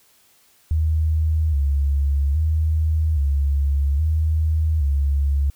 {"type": "tone with vibrato", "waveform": "sine", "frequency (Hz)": 74.3, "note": "D2", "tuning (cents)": 21, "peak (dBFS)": -16, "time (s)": [0.71, 5.5], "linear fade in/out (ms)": 0, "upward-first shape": "square", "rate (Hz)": 0.61, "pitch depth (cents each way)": 98, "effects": ["white hiss -57 dBFS RMS until 5.55 s"]}